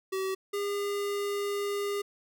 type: tone pair in turn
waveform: square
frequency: 381.8 / 405.2 Hz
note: G4 / G#4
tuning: -46 / -43 cents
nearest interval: minor second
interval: 103 cents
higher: second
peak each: -30 / -30 dBFS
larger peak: neither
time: 0.12-0.35 / 0.53-2.02 s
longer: second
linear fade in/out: 10 ms
effects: none